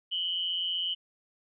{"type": "tone pair together", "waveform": "sine", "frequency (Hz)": [2960, 3136], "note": ["F#7", "G7"], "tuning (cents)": [0, 0], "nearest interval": "minor second", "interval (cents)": 100, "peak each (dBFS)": [-30, -33], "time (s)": [0.11, 0.95], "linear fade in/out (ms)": 20, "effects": []}